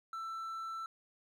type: tone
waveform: triangle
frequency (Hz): 1332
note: E6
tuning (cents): +18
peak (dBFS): -37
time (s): 0.13-0.86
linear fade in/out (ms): 2
effects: none